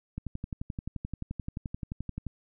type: click train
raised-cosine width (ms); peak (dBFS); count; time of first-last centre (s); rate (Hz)
5; -22; 25; 0.18-2.267; 11.5
effects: none